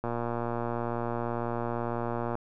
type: click train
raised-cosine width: 1 ms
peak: -18 dBFS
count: 274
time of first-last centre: 0.04-2.354 s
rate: 118 Hz
effects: none